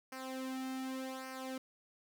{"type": "tone with flanger", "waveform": "sawtooth", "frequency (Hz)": 261.6, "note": "C4", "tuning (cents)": 0, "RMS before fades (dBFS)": -42, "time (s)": [0.12, 1.58], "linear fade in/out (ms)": 5, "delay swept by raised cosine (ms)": [0.27, 2.07], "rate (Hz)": 0.86, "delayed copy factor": -0.75, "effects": []}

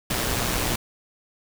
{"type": "noise with amplitude modulation", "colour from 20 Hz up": "pink", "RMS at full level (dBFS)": -23, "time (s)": [0.1, 0.76], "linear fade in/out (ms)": 5, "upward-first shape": "sine", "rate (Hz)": 123, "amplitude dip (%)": 45, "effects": []}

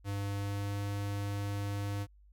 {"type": "tone with pitch glide", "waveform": "square", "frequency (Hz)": [100.3, 101.06], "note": ["G2", "G#2"], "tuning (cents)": [40, -47], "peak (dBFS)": -34, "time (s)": [0.04, 2.07], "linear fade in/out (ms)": 50, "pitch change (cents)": 13, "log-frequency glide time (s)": [0.32, 0.75], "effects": ["added 50 Hz sine -57 dBFS peak until 2.32 s"]}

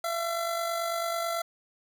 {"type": "tone with amplitude modulation", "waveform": "25% pulse", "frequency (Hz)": 675, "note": "E5", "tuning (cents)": 41, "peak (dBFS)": -23, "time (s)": [0.04, 1.42], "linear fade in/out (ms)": 5, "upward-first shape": "sine", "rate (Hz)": 49.1, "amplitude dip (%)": 40, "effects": []}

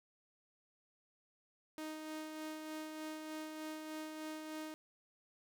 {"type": "tone with tremolo", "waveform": "sawtooth", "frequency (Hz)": 311.1, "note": "D#4", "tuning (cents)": 0, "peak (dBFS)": -38, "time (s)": [1.78, 4.74], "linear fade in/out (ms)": 0, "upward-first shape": "sine", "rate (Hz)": 3.3, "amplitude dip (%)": 35, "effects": []}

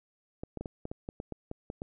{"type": "clicks", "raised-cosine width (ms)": 2, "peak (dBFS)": -24, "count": 12, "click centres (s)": [0.435, 0.573, 0.61, 0.658, 0.854, 0.915, 1.089, 1.201, 1.323, 1.514, 1.701, 1.819], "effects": []}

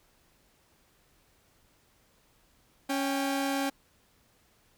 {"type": "tone pair together", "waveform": "sawtooth", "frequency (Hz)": [276.8, 792], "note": ["C#4", "G5"], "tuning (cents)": [-2, 18], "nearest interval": "octave + tritone", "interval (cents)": 1820, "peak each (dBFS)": [-25, -30], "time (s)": [2.89, 3.7], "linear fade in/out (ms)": 10, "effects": ["pink hiss -66 dBFS RMS until 4.77 s"]}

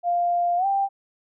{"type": "tone with pitch glide", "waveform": "sine", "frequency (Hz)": [698.5, 788.6], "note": ["F5", "G5"], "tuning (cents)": [0, 10], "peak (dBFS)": -19, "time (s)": [0.03, 0.89], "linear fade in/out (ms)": 50, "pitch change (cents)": 210, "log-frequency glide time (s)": [0.57, 0.66], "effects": []}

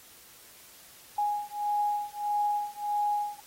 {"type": "beating tone pair", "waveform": "sine", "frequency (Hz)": [828, 829.6], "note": ["G#5", "G#5"], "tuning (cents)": [-5, -2], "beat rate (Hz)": 1.6, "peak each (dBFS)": -30, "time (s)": [1.18, 3.4], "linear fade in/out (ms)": 5, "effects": ["white hiss -53 dBFS RMS until 3.46 s", "AAC 48 kbps"]}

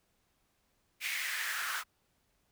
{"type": "noise with high-pass filter sweep", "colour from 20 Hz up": "pink", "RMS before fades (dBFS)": -36, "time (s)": [1, 1.84], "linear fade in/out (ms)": 50, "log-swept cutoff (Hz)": [2300, 1300], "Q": 4.3, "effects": ["pink hiss -75 dBFS RMS until 2.51 s"]}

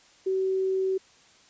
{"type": "tone", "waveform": "sine", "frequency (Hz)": 380, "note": "F#4", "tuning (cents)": 46, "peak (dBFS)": -23, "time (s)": [0.26, 0.98], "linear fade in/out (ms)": 10, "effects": ["white hiss -57 dBFS RMS until 1.49 s", "resampled to 16000 Hz"]}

